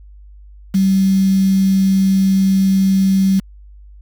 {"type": "tone with quantisation", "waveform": "sine", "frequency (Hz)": 192.3, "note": "G3", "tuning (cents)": -33, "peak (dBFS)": -10, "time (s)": [0.74, 3.4], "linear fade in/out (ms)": 10, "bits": 5, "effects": ["added 50 Hz sine -37 dBFS peak until 4.01 s"]}